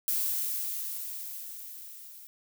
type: noise with level ramp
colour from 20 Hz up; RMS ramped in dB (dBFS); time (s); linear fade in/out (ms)
violet; -28 to -49; 0.08-2.27; 0
effects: none